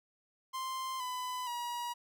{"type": "tone with pitch steps", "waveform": "45% pulse", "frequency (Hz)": [1046.5, 1002.1, 959.6], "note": ["C6", "B5", "A#5"], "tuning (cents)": [0, 25, 50], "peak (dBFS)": -36, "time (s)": [0.53, 1.94], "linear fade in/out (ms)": 20, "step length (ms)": 470, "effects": []}